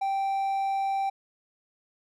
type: tone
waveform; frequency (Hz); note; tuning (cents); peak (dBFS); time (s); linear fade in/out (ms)
triangle; 782; G5; -4; -23; 0.01-1.1; 10
effects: none